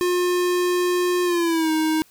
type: tone with pitch glide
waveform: square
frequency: 357.2 to 314.6 Hz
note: F4 to D#4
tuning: +39 to +19 cents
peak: -19 dBFS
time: 0.01-2.02 s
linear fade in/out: 0 ms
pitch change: -220 cents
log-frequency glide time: 1.24-1.71 s
effects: white hiss -55 dBFS RMS until 2.1 s

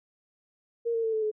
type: tone with pitch steps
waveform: sine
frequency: 466.2 / 456.3 / 446.7 / 437.2 / 428 Hz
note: A#4 / A#4 / A4 / A4 / A4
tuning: 0 / -37 / +26 / -11 / -48 cents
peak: -25 dBFS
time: 0.85-1.315 s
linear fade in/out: 20 ms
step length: 93 ms
effects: none

